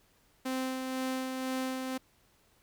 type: tone with tremolo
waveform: sawtooth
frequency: 260 Hz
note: C4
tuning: 11 cents flat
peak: -27 dBFS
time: 0.45-1.98 s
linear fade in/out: 10 ms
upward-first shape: sine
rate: 2 Hz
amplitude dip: 35%
effects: pink hiss -67 dBFS RMS until 2.62 s